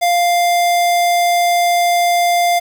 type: tone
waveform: square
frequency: 698.5 Hz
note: F5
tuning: in tune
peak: -12 dBFS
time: 0.01-2.6 s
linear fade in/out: 20 ms
effects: 7-bit